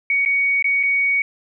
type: tone with dropouts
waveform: sine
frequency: 2240 Hz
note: C#7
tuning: 18 cents sharp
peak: -15 dBFS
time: 0.1-1.22 s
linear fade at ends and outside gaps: 2 ms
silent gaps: 0.251-0.259 / 0.625-0.643 / 0.83-0.834 s
effects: none